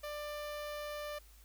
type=tone with notch filter; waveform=sawtooth; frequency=593 Hz; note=D5; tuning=17 cents sharp; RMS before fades=-42 dBFS; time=0.03-1.19 s; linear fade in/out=10 ms; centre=7800 Hz; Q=1.6; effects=added 52 Hz sine -57 dBFS peak until 1.44 s + white hiss -64 dBFS RMS until 1.44 s